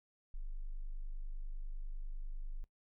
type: tone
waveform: sine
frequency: 25.02 Hz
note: G0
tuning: 36 cents sharp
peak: -38 dBFS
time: 0.34-2.64 s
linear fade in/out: 0 ms
effects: noise-tail reverb RT60 0.1 s tail -20 dB re dry